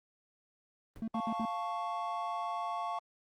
brown noise with exponential decay, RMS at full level -43 dBFS, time 0.96-1.11 s, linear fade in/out 0 ms, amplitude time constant 31 ms
triangle tone bursts, 223.7 Hz, A3, 29 cents sharp, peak -31 dBFS, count 4, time 1.02-1.453 s, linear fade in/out 2 ms, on 58 ms, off 67 ms
triangle chord, F augmented, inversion none, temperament equal, 698.5 / 880 / 1108.7 Hz, F5 / A5 / C#6, 0 / 0 / 0 cents, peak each -36 / -38 / -36 dBFS, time 1.14-2.99 s, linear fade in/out 5 ms
effects Opus 24 kbps

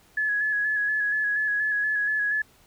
sine tone with vibrato, 1695 Hz, G#6, 35 cents sharp, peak -22 dBFS, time 0.17-2.42 s, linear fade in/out 5 ms, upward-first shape square, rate 4.2 Hz, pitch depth 25 cents each way, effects pink hiss -58 dBFS RMS until 2.66 s

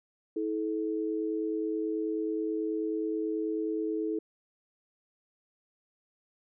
sine tone pair together, 322.2 / 431.5 Hz, E4 / A4, -39 / -34 cents, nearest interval perfect fourth, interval 505 cents, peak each -31 / -32 dBFS, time 0.36-4.19 s, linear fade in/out 5 ms, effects none

